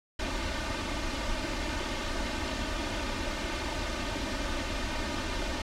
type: noise with comb filter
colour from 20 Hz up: pink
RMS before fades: -32 dBFS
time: 0.19-5.62 s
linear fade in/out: 5 ms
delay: 3.3 ms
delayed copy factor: +0.8
effects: low-pass 5000 Hz 12 dB/octave